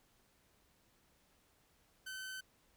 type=tone; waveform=sawtooth; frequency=1528 Hz; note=G6; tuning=45 cents flat; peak=-40 dBFS; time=2.06-2.41 s; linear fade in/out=10 ms; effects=pink hiss -72 dBFS RMS until 2.76 s